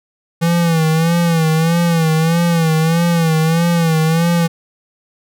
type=tone with vibrato; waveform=square; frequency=164.81 Hz; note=E3; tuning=in tune; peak=-12 dBFS; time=0.41-4.48 s; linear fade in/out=20 ms; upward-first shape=sine; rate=1.6 Hz; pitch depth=72 cents each way; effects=none